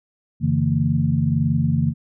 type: tone cluster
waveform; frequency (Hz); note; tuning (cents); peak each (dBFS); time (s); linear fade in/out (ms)
sine; 90.2 / 140 / 161.6 / 226.8; F#2 / C#3 / E3 / A#3; -44 / +18 / -34 / -47; -26 / -20 / -21 / -23; 0.4-1.94; 50
effects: none